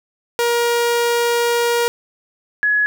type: tone pair in turn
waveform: sawtooth / sine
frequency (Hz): 473.5 / 1687.4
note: A#4 / G#6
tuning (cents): +27 / +27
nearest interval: octave + minor seventh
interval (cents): 2200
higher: second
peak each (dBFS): -11 / -13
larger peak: first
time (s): 0.39-1.88 / 2.63-2.86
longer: first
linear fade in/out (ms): 0
effects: none